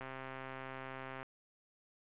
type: click train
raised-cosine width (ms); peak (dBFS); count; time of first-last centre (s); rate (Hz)
0.5; -30; 162; 0.01-1.23; 132
effects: resampled to 8000 Hz + 10-bit

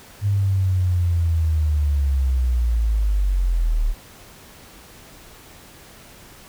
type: linear sweep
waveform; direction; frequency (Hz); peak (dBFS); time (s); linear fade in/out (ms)
sine; down; 102.2 to 35.65; -16; 0.21-3.95; 50
effects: pink hiss -45 dBFS RMS until 6.48 s

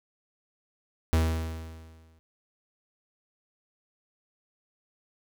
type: tone with exponential decay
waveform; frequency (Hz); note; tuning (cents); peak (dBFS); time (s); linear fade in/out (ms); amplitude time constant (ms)
45% pulse; 80.6; E2; -38; -19; 1.13-2.19; 0; 230
effects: none

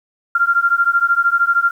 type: beating tone pair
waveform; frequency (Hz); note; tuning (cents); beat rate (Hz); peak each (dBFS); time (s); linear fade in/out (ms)
sine; 1382 / 1395; F6 / F6; -19 / -2; 13; -15; 0.35-1.71; 5
effects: 8-bit

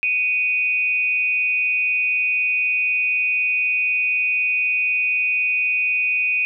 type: tone with amplitude modulation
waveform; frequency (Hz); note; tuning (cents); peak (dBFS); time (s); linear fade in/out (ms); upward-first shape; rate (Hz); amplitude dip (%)
sine; 2489; D#7; 0; -14; 0.03-6.45; 0; sine; 224; 65
effects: none

